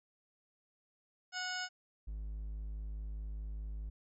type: harmonic tone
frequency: 733 Hz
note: F#5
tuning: 16 cents flat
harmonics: 1 / 2 / 3 / 4 / 5 / 6 / 7 / 9 / 10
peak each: -45 / -40 / -49 / -46 / -54 / -51 / -44 / -50 / -56 dBFS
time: 1.32-1.69 s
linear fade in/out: 50 ms
type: tone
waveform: triangle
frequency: 52.4 Hz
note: G#1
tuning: 16 cents sharp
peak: -37 dBFS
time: 2.07-3.9 s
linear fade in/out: 10 ms
effects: none